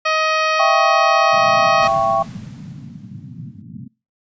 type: harmonic tone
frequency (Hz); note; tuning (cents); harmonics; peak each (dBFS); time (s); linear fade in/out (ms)
629; D#5; +19; 1 / 2 / 3 / 4 / 5 / 6 / 7 / 8 / 9; -21 / -18 / -24 / -22 / -30 / -35 / -29 / -36 / -34; 0.05-1.88; 10
type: chord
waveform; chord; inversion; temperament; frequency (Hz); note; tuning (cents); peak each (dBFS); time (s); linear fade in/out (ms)
sine; C# diminished; first; equal with one note detuned; 668.1 / 784 / 1108.7; E5 / G5 / C#6; +23 / 0 / 0; -18; 0.59-2.23; 10
type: band-pass noise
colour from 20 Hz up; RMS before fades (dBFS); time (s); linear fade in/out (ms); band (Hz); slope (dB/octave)
pink; -34; 1.32-3.88; 10; 110 to 240; 48
type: noise with exponential decay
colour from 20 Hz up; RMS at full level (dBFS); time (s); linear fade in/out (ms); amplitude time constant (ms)
pink; -32; 1.82-3.62; 5; 390
effects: noise-tail reverb RT60 0.3 s tail -24 dB re dry + resampled to 16000 Hz